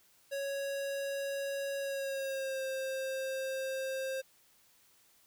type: tone with pitch glide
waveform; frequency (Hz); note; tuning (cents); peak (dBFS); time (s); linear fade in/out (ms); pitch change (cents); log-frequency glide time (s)
square; 554.4 to 530; C#5 to C5; 0 to +22; -35; 0.31-4.22; 20; -78; 1.79-2.63
effects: white hiss -66 dBFS RMS until 5.26 s